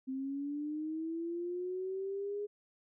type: linear sweep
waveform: sine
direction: up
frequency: 260.3 to 415.3 Hz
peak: -35 dBFS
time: 0.07-2.47 s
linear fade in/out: 20 ms
effects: none